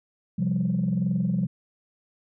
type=chord; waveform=sine; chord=C suspended fourth; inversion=none; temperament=just; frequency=130.81 / 174.42 / 196.22 Hz; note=C3 / F3 / G3; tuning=0 / -2 / +2 cents; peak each=-28 / -24 / -25 dBFS; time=0.38-1.47 s; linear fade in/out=10 ms; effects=tanh soft clip ceiling -16 dBFS